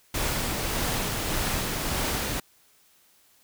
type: noise with tremolo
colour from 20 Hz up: pink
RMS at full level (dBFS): -27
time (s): 0.14-2.4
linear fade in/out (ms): 5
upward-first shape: sine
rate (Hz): 1.7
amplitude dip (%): 25
effects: white hiss -61 dBFS RMS until 3.43 s